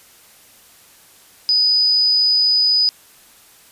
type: tone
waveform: sine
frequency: 4978 Hz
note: D#8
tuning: in tune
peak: -12 dBFS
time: 1.49-2.89 s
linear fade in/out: 0 ms
effects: white hiss -48 dBFS RMS until 3.71 s + resampled to 32000 Hz